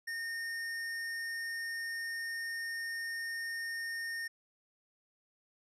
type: tone with hard clipping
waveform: sine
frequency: 1833 Hz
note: A#6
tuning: 30 cents flat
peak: -38 dBFS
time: 0.07-4.28 s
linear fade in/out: 10 ms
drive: 13 dB
effects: resampled to 32000 Hz